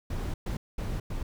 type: noise bursts at uneven times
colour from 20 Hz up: brown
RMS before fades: -32 dBFS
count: 4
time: 0.1-0.34 / 0.46-0.57 / 0.78-1 / 1.1-1.23 s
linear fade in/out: 5 ms
effects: none